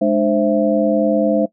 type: tone cluster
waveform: sine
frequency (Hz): 210.2 / 300.2 / 524 / 662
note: G#3 / D4 / C5 / E5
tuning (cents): +21 / +38 / +2 / +7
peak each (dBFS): -18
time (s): 0.01-1.46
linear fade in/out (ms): 10
effects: noise-tail reverb RT60 0.1 s tail -20 dB re dry